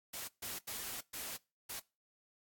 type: noise bursts at uneven times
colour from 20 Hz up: white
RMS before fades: -43 dBFS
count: 5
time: 0.13-0.28 / 0.42-0.59 / 0.67-1.01 / 1.13-1.37 / 1.69-1.8 s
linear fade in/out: 10 ms
effects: noise-tail reverb RT60 0.3 s tail -24 dB re dry + AAC 64 kbps